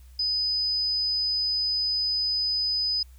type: tone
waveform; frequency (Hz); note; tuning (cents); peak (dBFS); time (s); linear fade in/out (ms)
sine; 5000; D#8; +8; -23; 0.19-3.03; 5
effects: added 63 Hz sine -46 dBFS peak until 3.18 s + white hiss -62 dBFS RMS until 3.18 s